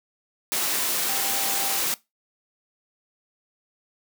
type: tone in noise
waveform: sine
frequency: 786 Hz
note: G5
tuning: 4 cents sharp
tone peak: -34 dBFS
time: 1.09-1.78 s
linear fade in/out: 0 ms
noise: white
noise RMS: -25 dBFS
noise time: 0.52-1.94 s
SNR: -12 dB
effects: noise-tail reverb RT60 0.2 s tail -20 dB re dry + high-pass 200 Hz 12 dB/octave